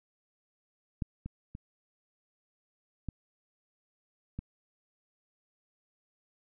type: clicks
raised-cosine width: 5 ms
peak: -19 / -26 / -29 / -23 / -24 dBFS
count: 5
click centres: 1.022 / 1.26 / 1.551 / 3.087 / 4.39 s
effects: none